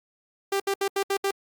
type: tone bursts at uneven times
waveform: sawtooth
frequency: 394 Hz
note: G4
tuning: 9 cents sharp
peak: -19 dBFS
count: 6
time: 0.52-0.6 / 0.67-0.74 / 0.81-0.88 / 0.96-1.03 / 1.1-1.17 / 1.24-1.31 s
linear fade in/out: 5 ms
effects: Opus 48 kbps